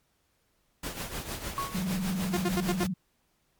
pink noise with tremolo, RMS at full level -34 dBFS, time 0.83-2.87 s, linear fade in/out 5 ms, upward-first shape triangle, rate 6.6 Hz, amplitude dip 70%
sine tone with exponential decay, 1107 Hz, C#6, 3 cents flat, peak -26 dBFS, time 1.58-1.9 s, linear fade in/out 0 ms, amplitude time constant 68 ms
sine tone with vibrato, 185 Hz, F#3, in tune, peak -28 dBFS, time 1.74-2.94 s, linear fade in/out 10 ms, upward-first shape triangle, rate 20 Hz, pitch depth 190 cents each way
sawtooth tone bursts, 353.2 Hz, F4, 20 cents sharp, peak -22 dBFS, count 5, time 2.33-2.841 s, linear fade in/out 10 ms, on 43 ms, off 74 ms
effects pink hiss -72 dBFS RMS until 3.59 s + MP3 96 kbps

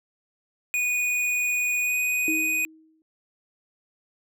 square tone with pitch glide, 2469 to 2489 Hz, D#7 to D#7, -14 to 0 cents, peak -23 dBFS, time 0.74-2.65 s, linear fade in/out 0 ms, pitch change +14 cents, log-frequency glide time 1.81-1.96 s
sine tone with exponential decay, 317.3 Hz, D#4, 34 cents sharp, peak -24 dBFS, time 2.28-3.02 s, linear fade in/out 1 ms, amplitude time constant 160 ms
effects none

